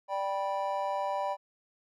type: chord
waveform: triangle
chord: G major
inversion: second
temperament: just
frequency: 588 / 784 / 980 Hz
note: D5 / G5 / B5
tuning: +2 / 0 / -14 cents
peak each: -32 dBFS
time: 0.08-1.37 s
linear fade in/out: 50 ms
effects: none